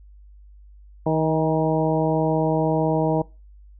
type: harmonic tone with a mistuned harmonic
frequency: 158.1 Hz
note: D#3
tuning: 28 cents sharp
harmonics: 1 / 2 / 3 / 4 / 5 / 6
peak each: -23 / -24 / -25 / -25 / -29 / -29 dBFS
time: 1.06-3.22 s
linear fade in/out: 5 ms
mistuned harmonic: 5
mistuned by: +30 cents
effects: noise-tail reverb RT60 0.3 s tail -23 dB re dry + added 50 Hz sine -44 dBFS peak until 3.79 s